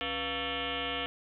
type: tone with frequency modulation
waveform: sine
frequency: 1760 Hz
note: A6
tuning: in tune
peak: -31 dBFS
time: 0.01-1.06 s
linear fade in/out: 0 ms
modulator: 212 Hz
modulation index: 7.2
effects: none